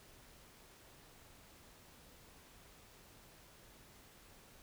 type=silence; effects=pink hiss -61 dBFS RMS until 4.62 s